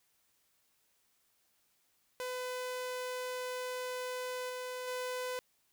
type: tone with level steps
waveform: sawtooth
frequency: 503 Hz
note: B4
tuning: 32 cents sharp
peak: -33 / -35 / -32 dBFS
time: 2.2-5.39 s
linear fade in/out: 0 ms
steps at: 4.49 / 4.87 s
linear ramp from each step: 10 ms
effects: white hiss -74 dBFS RMS until 5.72 s